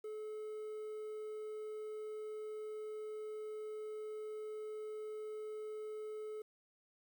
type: tone with quantisation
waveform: triangle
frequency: 429.9 Hz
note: A4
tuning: 40 cents flat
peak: -40 dBFS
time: 0.04-6.42 s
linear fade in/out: 5 ms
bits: 11
effects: none